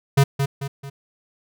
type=tone with echo; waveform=square; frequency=138.59 Hz; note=C#3; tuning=in tune; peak=-12 dBFS; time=0.17-0.24 s; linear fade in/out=10 ms; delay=220 ms; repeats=3; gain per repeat=-7 dB; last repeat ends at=0.9 s; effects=none